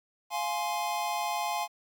square chord, F minor, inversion none, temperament just, 698.5 / 838.1 / 1047.7 Hz, F5 / Ab5 / C6, 0 / +16 / +2 cents, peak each -35 / -33 / -36 dBFS, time 0.3-1.68 s, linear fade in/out 50 ms, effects 10-bit

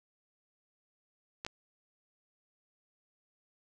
clicks, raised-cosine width 0.2 ms, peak -21 dBFS, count 2, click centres 1.449 / 1.465 s, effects none

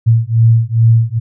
sine beating tone pair, 113.2 / 115.6 Hz, A2 / A#2, +50 / -14 cents, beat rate 2.4 Hz, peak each -10 dBFS, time 0.06-1.2 s, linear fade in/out 20 ms, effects none

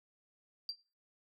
sine tone with exponential decay, 4716 Hz, D8, 6 cents sharp, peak -31 dBFS, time 0.69-0.78 s, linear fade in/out 1 ms, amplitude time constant 19 ms, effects noise-tail reverb RT60 0.3 s tail -19 dB re dry + tanh soft clip ceiling -30 dBFS

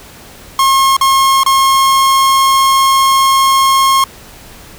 45% pulse tone with dropouts, 1077 Hz, C6, 50 cents sharp, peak -7 dBFS, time 0.59-4.04 s, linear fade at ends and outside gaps 2 ms, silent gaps 0.967-1.011 / 1.434-1.462 s, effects pink hiss -36 dBFS RMS until 4.78 s

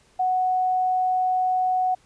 sine tone, 740 Hz, F#5, in tune, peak -19 dBFS, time 0.19-1.95 s, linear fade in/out 10 ms, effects pink hiss -59 dBFS RMS until 2.05 s + resampled to 22050 Hz

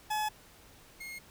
40% pulse tone pair in turn, 853 / 2149 Hz, G#5 / C7, +46 / +46 cents, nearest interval octave + major third, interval 1600 cents, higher second, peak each -29 / -40 dBFS, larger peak first, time 0.1-0.29 / 1-1.19 s, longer neither, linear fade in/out 10 ms, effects pink hiss -57 dBFS RMS until 1.3 s

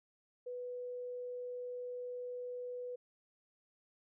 sine tone, 493.9 Hz, B4, in tune, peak -40 dBFS, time 0.46-2.96 s, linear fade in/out 10 ms, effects none

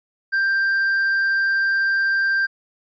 triangle tone, 1579 Hz, G6, 12 cents sharp, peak -15 dBFS, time 0.32-2.47 s, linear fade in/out 20 ms, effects resampled to 16000 Hz

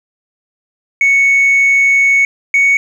sine tone pair in turn, 2217 / 2227 Hz, C#7 / C#7, 0 / +7 cents, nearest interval unison, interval 7 cents, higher second, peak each -5 dBFS, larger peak neither, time 1.01-2.25 / 2.54-2.77 s, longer first, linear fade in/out 2 ms, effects tanh soft clip ceiling -5 dBFS + 7-bit

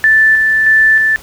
sine tone with tremolo, 1760 Hz, A6, in tune, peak -5 dBFS, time 0.04-1.16 s, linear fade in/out 0 ms, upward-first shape square, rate 1.6 Hz, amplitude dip 30%, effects pink hiss -36 dBFS RMS until 1.22 s

